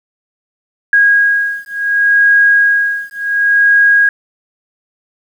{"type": "beating tone pair", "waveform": "sine", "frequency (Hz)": [1640, 1640.69], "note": ["G#6", "G#6"], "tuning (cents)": [-22, -22], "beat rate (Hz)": 0.69, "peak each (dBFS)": -11, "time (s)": [0.93, 4.09], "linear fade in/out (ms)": 2, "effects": ["7-bit"]}